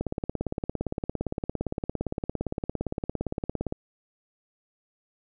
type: click train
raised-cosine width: 2 ms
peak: -15 dBFS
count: 66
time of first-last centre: 0.01-3.724 s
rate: 17.5 Hz
effects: none